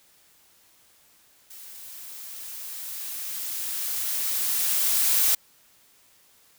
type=noise with level ramp; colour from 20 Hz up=blue; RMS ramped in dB=-44 to -20 dBFS; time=1.5-5.35 s; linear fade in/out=5 ms; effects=white hiss -59 dBFS RMS until 6.58 s